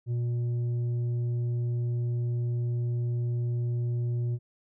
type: tone with tanh clipping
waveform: sine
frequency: 120 Hz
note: B2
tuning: 49 cents flat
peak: -27 dBFS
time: 0.06-4.39 s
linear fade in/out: 50 ms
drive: 5 dB
effects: none